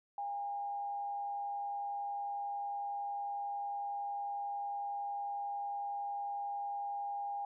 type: tone with frequency modulation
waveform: sine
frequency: 810 Hz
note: G#5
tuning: 43 cents flat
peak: -36 dBFS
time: 0.18-7.45 s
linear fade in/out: 2 ms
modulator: 111 Hz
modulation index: 0.27
effects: none